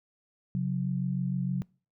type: tone pair together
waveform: sine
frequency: 135.25 / 181.8 Hz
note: C#3 / F#3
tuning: -42 / -30 cents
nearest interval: perfect fourth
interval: 512 cents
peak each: -30 / -29 dBFS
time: 0.55-1.62 s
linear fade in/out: 0 ms
effects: noise-tail reverb RT60 0.4 s tail -26 dB re dry